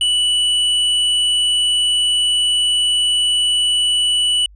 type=tone with hard clipping; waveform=sine; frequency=2960 Hz; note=F#7; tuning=in tune; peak=-15 dBFS; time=0.01-4.46 s; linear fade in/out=2 ms; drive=9 dB; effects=added 50 Hz sine -41 dBFS peak until 4.55 s + resampled to 22050 Hz